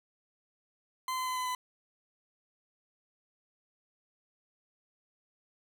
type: tone with pitch steps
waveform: 40% pulse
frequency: 1031 / 1024.5 / 1018 / 1011.5 / 1005.1 Hz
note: C6 / C6 / C6 / B5 / B5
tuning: -26 / -37 / -48 / +41 / +30 cents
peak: -31 dBFS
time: 1.08-1.55 s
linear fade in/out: 2 ms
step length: 94 ms
effects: none